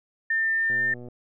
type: tone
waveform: sine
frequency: 1799 Hz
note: A6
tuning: 38 cents sharp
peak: -21 dBFS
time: 0.3-0.94 s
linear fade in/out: 5 ms
type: click train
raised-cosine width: 2 ms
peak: -29 dBFS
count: 48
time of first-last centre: 0.7-1.085 s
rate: 122 Hz
effects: none